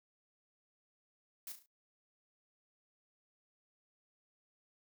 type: noise with echo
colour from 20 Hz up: blue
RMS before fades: -45 dBFS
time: 1.47-1.52 s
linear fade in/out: 2 ms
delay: 35 ms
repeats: 4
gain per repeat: -7 dB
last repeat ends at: 1.66 s
effects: noise-tail reverb RT60 0.1 s tail -18 dB re dry